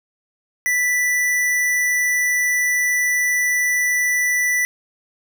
square tone, 1975.5 Hz, B6, in tune, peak -17 dBFS, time 0.66-4.65 s, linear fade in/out 0 ms, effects none

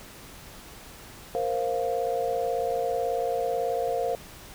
sine chord, Bb suspended second, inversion none, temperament just, 466.2 / 524.4 / 699.2 Hz, Bb4 / C5 / F5, 0 / +4 / +2 cents, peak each -29 dBFS, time 1.35-4.15 s, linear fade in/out 0 ms, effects pink hiss -46 dBFS RMS until 4.54 s

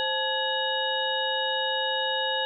sine tone cluster, 525 / 870 / 1679 / 2914 / 3749 Hz, C5 / A5 / G#6 / F#7 / A#7, +6 / -20 / +18 / -27 / +9 cents, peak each -31 dBFS, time 0-2.45 s, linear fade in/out 0 ms, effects none

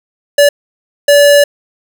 square tone bursts at uneven times, 576 Hz, D5, 34 cents flat, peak -4 dBFS, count 2, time 0.38-0.49 / 1.08-1.44 s, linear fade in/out 5 ms, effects none

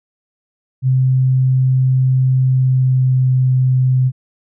sine tone with pitch glide, 130 to 128.88 Hz, C3 to C3, -11 to -26 cents, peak -10 dBFS, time 0.82-4.12 s, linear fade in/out 50 ms, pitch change -15 cents, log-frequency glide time 2.39-3.34 s, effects none

